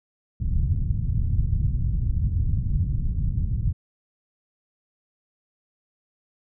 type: low-pass noise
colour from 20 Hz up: white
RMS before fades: -23 dBFS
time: 0.4-3.73 s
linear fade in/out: 10 ms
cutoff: 120 Hz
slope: 24 dB/octave
effects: none